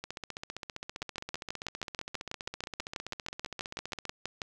two click trains, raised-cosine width 0.2 ms, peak -17 / -21 dBFS, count 22 / 62, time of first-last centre 1.02-4.418 / 0.04-4.053 s, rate 6.18 / 15.2 Hz, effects none

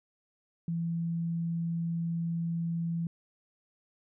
sine tone, 167.6 Hz, E3, 29 cents sharp, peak -29 dBFS, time 0.68-3.07 s, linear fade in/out 2 ms, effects none

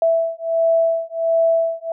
sine beating tone pair, 659.3 / 660.7 Hz, E5 / E5, 0 / +4 cents, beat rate 1.4 Hz, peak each -18 dBFS, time 0.02-1.92 s, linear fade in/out 2 ms, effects none

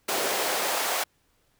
pink noise with high-pass filter sweep, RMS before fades -27 dBFS, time 0.08-1.04 s, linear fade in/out 10 ms, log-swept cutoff 430 to 730 Hz, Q 1.4, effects pink hiss -68 dBFS RMS until 1.59 s

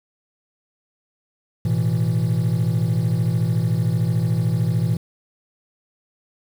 triangle chord, A suspended second, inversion none, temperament equal, 110 / 123.47 / 164.81 Hz, A2 / B2 / E3, 0 / 0 / 0 cents, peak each -19 dBFS, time 1.65-4.97 s, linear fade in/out 5 ms, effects tanh soft clip ceiling -10 dBFS + 7-bit

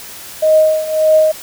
sine tone with tremolo, 625 Hz, D#5, 8 cents sharp, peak -5 dBFS, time 0.42-1.32 s, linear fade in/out 10 ms, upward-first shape triangle, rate 1.7 Hz, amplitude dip 85%, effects white hiss -32 dBFS RMS until 1.42 s

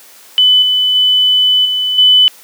sine tone with level steps, 3000 Hz, F#7, 23 cents sharp, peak -5 / -9 / -7 / -12 / -4 dBFS, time 0.38-2.28 s, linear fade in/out 0 ms, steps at 0.62 / 0.95 / 1.65 / 1.98 s, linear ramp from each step 5 ms, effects white hiss -40 dBFS RMS until 2.43 s + high-pass 300 Hz 12 dB/octave

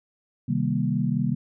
sine chord, C minor seventh, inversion none, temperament equal with one note detuned, 130.81 / 155.56 / 196 / 235.2 Hz, C3 / Eb3 / G3 / Bb3, 0 / 0 / 0 / +16 cents, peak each -27 dBFS, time 0.48-1.35 s, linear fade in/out 10 ms, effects none

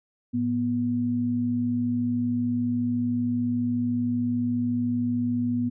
sine tone pair together, 110 / 243.7 Hz, A2 / B3, 0 / -23 cents, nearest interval octave + major second, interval 1377 cents, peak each -31 / -23 dBFS, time 0.33-5.7 s, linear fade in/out 20 ms, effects none

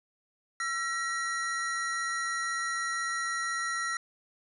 square tone pair together, 1347 / 1905 Hz, E6 / A#6, +37 / +37 cents, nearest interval tritone, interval 600 cents, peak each -34 / -33 dBFS, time 0.6-3.97 s, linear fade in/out 2 ms, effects resampled to 24000 Hz

